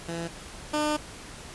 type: tone pair in turn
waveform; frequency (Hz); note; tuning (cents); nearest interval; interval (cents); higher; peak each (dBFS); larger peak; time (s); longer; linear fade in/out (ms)
15% pulse; 167.8 / 301.2; E3 / D4; +31 / +44; minor seventh; 1013; second; -25 / -18; second; 0.08-0.28 / 0.73-0.97; second; 10
effects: pink hiss -43 dBFS RMS until 1.54 s + resampled to 24000 Hz